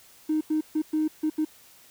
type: tone bursts at uneven times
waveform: triangle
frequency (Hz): 310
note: D#4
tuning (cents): -6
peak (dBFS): -18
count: 6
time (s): 0.29-0.41 / 0.5-0.61 / 0.75-0.82 / 0.93-1.08 / 1.23-1.3 / 1.38-1.45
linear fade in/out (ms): 10
effects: tanh soft clip ceiling -19 dBFS + white hiss -54 dBFS RMS until 1.9 s